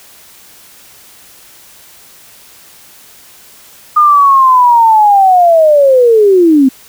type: linear sweep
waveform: sine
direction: down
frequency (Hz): 1224 to 254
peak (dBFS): -3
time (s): 3.96-6.69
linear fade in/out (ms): 10
effects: white hiss -39 dBFS RMS until 6.88 s